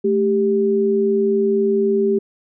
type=tone pair together; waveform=sine; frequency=218.1 / 394.3 Hz; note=A3 / G4; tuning=-15 / +10 cents; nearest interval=minor seventh; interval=1025 cents; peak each=-20 / -15 dBFS; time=0.04-2.19 s; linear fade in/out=10 ms; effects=none